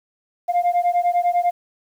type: beating tone pair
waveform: sine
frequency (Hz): 698.5 / 708.5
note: F5 / F5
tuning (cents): 0 / +25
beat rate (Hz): 10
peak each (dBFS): -17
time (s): 0.48-1.51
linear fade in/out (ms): 20
effects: tanh soft clip ceiling -13 dBFS + 8-bit